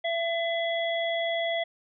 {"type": "harmonic tone", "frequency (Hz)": 671, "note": "E5", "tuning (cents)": 31, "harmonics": [1, 3, 5], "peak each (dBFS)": [-27, -32, -34], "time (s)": [0.04, 1.64], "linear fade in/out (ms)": 10, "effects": []}